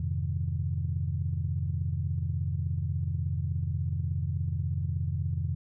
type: chord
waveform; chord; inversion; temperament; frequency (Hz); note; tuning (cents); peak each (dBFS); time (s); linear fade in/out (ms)
sine; F minor seventh; none; equal; 87.31 / 103.83 / 130.81 / 155.56; F2 / Ab2 / C3 / Eb3; 0 / 0 / 0 / 0; -30 / -35 / -33 / -35; 0-5.55; 5
effects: tanh soft clip ceiling -17 dBFS